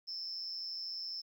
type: tone with amplitude modulation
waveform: sine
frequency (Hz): 5274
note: E8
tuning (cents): 0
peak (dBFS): -34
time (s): 0.07-1.22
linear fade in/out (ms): 20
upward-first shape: sine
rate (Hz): 180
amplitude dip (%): 90
effects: tanh soft clip ceiling -30 dBFS + 12-bit